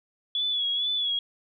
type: tone with vibrato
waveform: sine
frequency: 3398 Hz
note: G#7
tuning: 39 cents sharp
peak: -24 dBFS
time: 0.35-1.19 s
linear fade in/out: 2 ms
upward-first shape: sine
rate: 2.2 Hz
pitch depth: 52 cents each way
effects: none